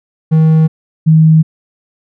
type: tone pair in turn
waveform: triangle / sine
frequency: 158.6 / 158.6 Hz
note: D#3 / D#3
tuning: +33 / +33 cents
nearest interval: unison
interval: 0 cents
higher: neither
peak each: -3 dBFS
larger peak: neither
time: 0.31-0.68 / 1.06-1.43 s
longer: neither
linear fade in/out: 20 ms
effects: none